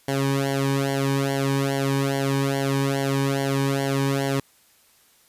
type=tone with flanger; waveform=sawtooth; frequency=137.3 Hz; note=C#3; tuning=16 cents flat; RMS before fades=-23 dBFS; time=0.08-4.4 s; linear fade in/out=5 ms; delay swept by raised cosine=0.79 to 1.51 ms; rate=2.4 Hz; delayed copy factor=-0.95; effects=white hiss -58 dBFS RMS until 5.28 s + resampled to 32000 Hz